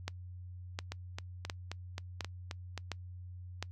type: two click trains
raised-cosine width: 0.2 ms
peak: -22 / -19 dBFS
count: 8 / 6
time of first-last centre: 0.92-2.777 / 0.08-3.626 s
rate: 3.77 / 1.41 Hz
effects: noise-tail reverb RT60 0.1 s tail -25 dB re dry + added 90 Hz sine -44 dBFS peak until 3.71 s